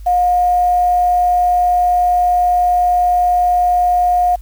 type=tone with quantisation; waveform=sine; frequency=715 Hz; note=F5; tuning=41 cents sharp; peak=-10 dBFS; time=0.06-4.36 s; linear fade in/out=10 ms; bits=6; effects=added 50 Hz sine -29 dBFS peak until 4.41 s + white hiss -53 dBFS RMS until 4.41 s

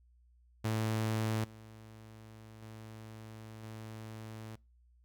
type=tone with level steps; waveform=sawtooth; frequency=110 Hz; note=A2; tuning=in tune; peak=-27 / -47 / -43 / -40 dBFS; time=0.64-4.56 s; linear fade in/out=10 ms; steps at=1.44 / 2.62 / 3.63 s; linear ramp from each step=5 ms; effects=noise-tail reverb RT60 0.3 s tail -25 dB re dry + added 60 Hz sine -62 dBFS peak until 5.04 s

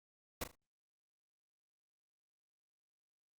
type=noise with echo; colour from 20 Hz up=pink; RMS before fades=-39 dBFS; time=0.41-0.44 s; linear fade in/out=5 ms; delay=38 ms; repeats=3; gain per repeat=-11 dB; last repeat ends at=0.554 s; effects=Opus 48 kbps

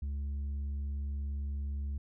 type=tone with tanh clipping; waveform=sine; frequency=70.7 Hz; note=C#2; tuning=35 cents sharp; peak=-34 dBFS; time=0.02-1.98 s; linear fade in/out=5 ms; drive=4 dB; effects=none

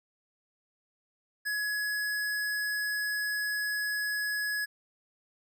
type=tone; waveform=square; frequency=1685 Hz; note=G#6; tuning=25 cents sharp; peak=-30 dBFS; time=1.45-4.66 s; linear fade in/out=20 ms; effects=none

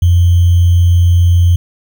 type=tone with sample-and-hold; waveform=sine; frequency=87.31 Hz; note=F2; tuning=in tune; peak=-5 dBFS; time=0.02-1.56 s; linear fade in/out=5 ms; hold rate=3150 Hz; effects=none

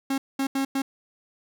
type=tone bursts at uneven times; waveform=45% pulse; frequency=271 Hz; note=C#4; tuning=39 cents flat; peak=-23 dBFS; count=4; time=0.1-0.18 / 0.39-0.47 / 0.55-0.65 / 0.75-0.82 s; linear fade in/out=5 ms; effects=none

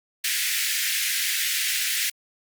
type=high-pass noise; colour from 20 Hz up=pink; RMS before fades=-25 dBFS; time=0.24-2.1 s; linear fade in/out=5 ms; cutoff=1700 Hz; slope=48 dB/octave; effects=Opus 48 kbps

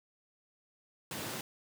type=high-pass noise; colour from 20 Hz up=pink; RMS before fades=-40 dBFS; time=1.11-1.41 s; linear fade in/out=2 ms; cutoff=110 Hz; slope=24 dB/octave; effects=none

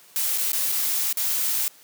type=noise with dropouts; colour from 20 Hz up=blue; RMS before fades=-24 dBFS; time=0.16-1.68 s; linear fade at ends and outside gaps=0 ms; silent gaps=0.376-0.382 / 0.519-0.532 / 0.718-0.722 / 1.127-1.172 s; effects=white hiss -52 dBFS RMS until 1.83 s + high-pass 150 Hz 12 dB/octave

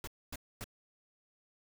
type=noise bursts; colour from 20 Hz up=pink; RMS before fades=-42 dBFS; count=3; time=0.04-0.642 s; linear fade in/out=2 ms; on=34 ms; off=250 ms; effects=none

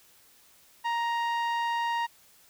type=tone with low-pass filter; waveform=sawtooth; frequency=936 Hz; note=A#5; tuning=7 cents sharp; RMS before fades=-29 dBFS; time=0.84-2.07 s; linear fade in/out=20 ms; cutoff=2800 Hz; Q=0.61; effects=white hiss -59 dBFS RMS until 2.49 s

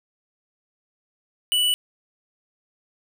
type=tone with hard clipping; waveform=sine; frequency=2960 Hz; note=F#7; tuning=in tune; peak=-19 dBFS; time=1.52-1.74 s; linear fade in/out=0 ms; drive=15 dB; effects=none

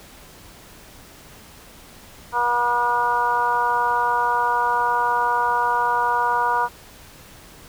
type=harmonic tone; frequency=240.8 Hz; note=B3; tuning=44 cents flat; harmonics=2 / 3 / 4 / 5 / 6; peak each=-30 / -28 / -19 / -26 / -26 dBFS; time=2.32-6.69 s; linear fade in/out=50 ms; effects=pink hiss -45 dBFS RMS until 7.68 s

